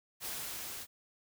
white noise with level ramp, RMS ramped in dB -39 to -44 dBFS, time 0.2-0.87 s, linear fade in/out 50 ms, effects none

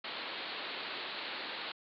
white low-pass noise, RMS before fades -41 dBFS, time 0.04-1.72 s, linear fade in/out 5 ms, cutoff 4400 Hz, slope 96 dB/octave, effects high-pass 300 Hz 12 dB/octave

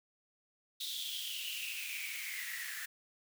white noise with high-pass filter sweep, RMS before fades -41 dBFS, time 0.8-2.86 s, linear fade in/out 10 ms, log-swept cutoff 3700 to 1700 Hz, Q 9.6, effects none

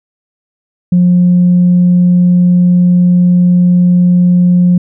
sine tone, 178 Hz, F3, 33 cents sharp, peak -3 dBFS, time 0.92-4.78 s, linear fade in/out 5 ms, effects tanh soft clip ceiling -1 dBFS

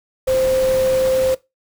sine tone in noise, 522 Hz, C5, 4 cents flat, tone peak -14 dBFS, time 0.27-1.35 s, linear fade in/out 10 ms, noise pink, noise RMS -29 dBFS, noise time 0.27-1.35 s, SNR +12 dB, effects noise-tail reverb RT60 0.2 s tail -19 dB re dry

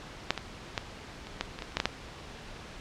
clicks, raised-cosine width 0.2 ms, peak -6 / -15 / -11 / -24 / -11 / -21 / -19 / -30 / -9 / -8 / -7 dBFS, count 11, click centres 0.306 / 0.377 / 0.778 / 1.27 / 1.41 / 1.589 / 1.622 / 1.722 / 1.77 / 1.801 / 1.856 s, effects pink hiss -45 dBFS RMS until 2.8 s + low-pass 5000 Hz 12 dB/octave

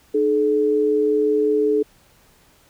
sine tone pair together, 303.1 / 428.6 Hz, D#4 / A4, -45 / -45 cents, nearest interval tritone, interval 600 cents, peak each -22 / -16 dBFS, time 0.14-1.83 s, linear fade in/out 10 ms, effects pink hiss -55 dBFS RMS until 2.69 s

